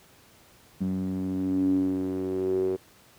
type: tone with band-pass filter sweep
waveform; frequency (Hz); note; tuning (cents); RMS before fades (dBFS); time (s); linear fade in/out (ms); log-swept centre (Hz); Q
sawtooth; 93.7; F#2; +22; -27; 0.8-2.77; 20; 210 to 400; 9.9
effects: pink hiss -56 dBFS RMS until 3.18 s + high-pass 60 Hz 12 dB/octave